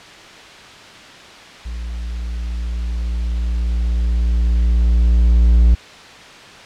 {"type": "tone with level ramp", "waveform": "triangle", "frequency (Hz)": 58.27, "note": "A#1", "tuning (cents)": 0, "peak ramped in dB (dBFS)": [-22, -5], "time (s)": [1.65, 5.75], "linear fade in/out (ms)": 10, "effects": ["white hiss -38 dBFS RMS until 6.65 s", "low-pass 4000 Hz 12 dB/octave"]}